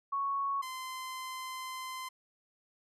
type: tone pair in turn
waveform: sine / sawtooth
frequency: 1108.7 / 1034.3 Hz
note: C#6 / C6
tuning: 0 / -20 cents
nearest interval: minor second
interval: 120 cents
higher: first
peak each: -30 / -35 dBFS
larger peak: first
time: 0.12-0.62 / 0.62-2.09 s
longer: second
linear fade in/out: 10 ms
effects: resampled to 32000 Hz

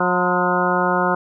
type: harmonic tone with a mistuned harmonic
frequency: 180.1 Hz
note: F#3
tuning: 46 cents flat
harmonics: 1 / 2 / 3 / 4 / 5 / 6 / 7 / 8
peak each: -24 / -24 / -24 / -24 / -24 / -24 / -24 / -24 dBFS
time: 0-1.15 s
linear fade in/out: 5 ms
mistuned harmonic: 6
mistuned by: -69 cents
effects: none

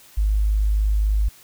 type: tone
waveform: sine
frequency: 51.91 Hz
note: G#1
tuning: in tune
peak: -16 dBFS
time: 0.17-1.29 s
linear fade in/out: 10 ms
effects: white hiss -49 dBFS RMS until 1.43 s

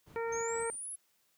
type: noise with tremolo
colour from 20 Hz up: brown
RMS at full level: -48 dBFS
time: 0.06-0.76 s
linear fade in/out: 10 ms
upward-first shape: sine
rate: 4.3 Hz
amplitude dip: 85%
type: harmonic tone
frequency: 460 Hz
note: A#4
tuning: 23 cents flat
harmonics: 1 / 2 / 3 / 4 / 5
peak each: -34 / -40 / -44 / -46 / -48 dBFS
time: 0.16-0.7 s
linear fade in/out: 0 ms
type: exponential sweep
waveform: sine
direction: up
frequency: 6272 to 11070 Hz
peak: -39 dBFS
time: 0.32-0.96 s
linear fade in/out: 10 ms
effects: white hiss -73 dBFS RMS until 1.37 s + high-pass 100 Hz 12 dB/octave

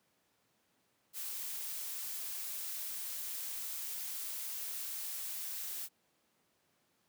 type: noise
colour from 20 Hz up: blue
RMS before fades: -41 dBFS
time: 1.13-5.89 s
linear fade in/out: 50 ms
effects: pink hiss -75 dBFS RMS until 7.08 s + high-pass 150 Hz 12 dB/octave

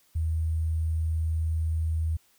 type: tone with sample-and-hold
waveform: sine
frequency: 80.3 Hz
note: E2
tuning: 45 cents flat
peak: -24 dBFS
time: 0.15-2.17 s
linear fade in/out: 10 ms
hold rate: 8820 Hz
effects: white hiss -64 dBFS RMS until 2.38 s

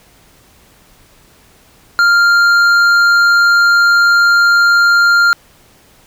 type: tone with hard clipping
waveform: sine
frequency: 1396.9 Hz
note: F6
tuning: in tune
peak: -8 dBFS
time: 1.99-5.33 s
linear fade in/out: 0 ms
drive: 7 dB
effects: pink hiss -47 dBFS RMS until 6.06 s

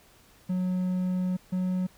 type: tone pair in turn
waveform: triangle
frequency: 183.1 / 183.82 Hz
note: F#3 / F#3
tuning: -18 / -11 cents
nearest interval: unison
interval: 7 cents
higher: second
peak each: -23 dBFS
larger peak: neither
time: 0.49-1.37 / 1.52-1.87 s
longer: first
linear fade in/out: 10 ms
effects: pink hiss -58 dBFS RMS until 1.97 s

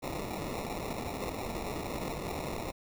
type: noise with sample-and-hold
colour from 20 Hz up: white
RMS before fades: -37 dBFS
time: 0.02-2.72 s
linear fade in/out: 20 ms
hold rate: 1575 Hz
effects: none

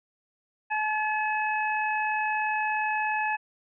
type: harmonic tone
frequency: 857 Hz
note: A5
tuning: 46 cents flat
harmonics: 1 / 2 / 3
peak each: -27 / -30 / -32 dBFS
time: 0.7-3.37 s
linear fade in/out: 20 ms
effects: none

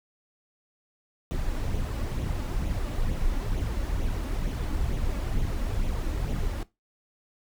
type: noise with flanger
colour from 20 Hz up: brown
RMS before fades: -28 dBFS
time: 1.31-6.63 s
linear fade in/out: 0 ms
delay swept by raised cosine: 0.3 to 3.6 ms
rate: 2.2 Hz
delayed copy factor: +0.5
effects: noise-tail reverb RT60 0.2 s tail -18 dB re dry

